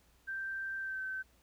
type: tone with pitch glide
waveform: sine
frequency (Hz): 1568 to 1538.4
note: G6 to G6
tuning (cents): 0 to -33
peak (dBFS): -36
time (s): 0.27-1.23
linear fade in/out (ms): 20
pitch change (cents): -33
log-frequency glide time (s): 0.8-1.01
effects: added 60 Hz sine -68 dBFS peak until 1.42 s + pink hiss -69 dBFS RMS until 1.42 s